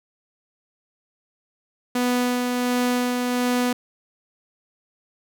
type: tone with tremolo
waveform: sawtooth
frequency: 246.9 Hz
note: B3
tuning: in tune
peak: -15 dBFS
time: 1.95-3.73 s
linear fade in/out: 5 ms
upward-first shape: sine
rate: 1.4 Hz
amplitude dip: 30%
effects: none